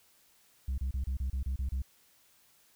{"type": "tone bursts", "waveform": "sine", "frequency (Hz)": 65.8, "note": "C2", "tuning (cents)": 10, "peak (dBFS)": -27, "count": 9, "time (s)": [0.68, 1.82], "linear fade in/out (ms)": 5, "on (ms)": 100, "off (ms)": 30, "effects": ["tanh soft clip ceiling -29 dBFS", "white hiss -65 dBFS RMS until 2.75 s"]}